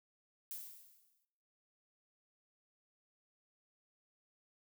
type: noise with exponential decay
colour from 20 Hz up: violet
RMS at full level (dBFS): -43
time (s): 0.51-1.25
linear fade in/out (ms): 0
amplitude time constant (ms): 160
effects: noise-tail reverb RT60 1.0 s tail -22 dB re dry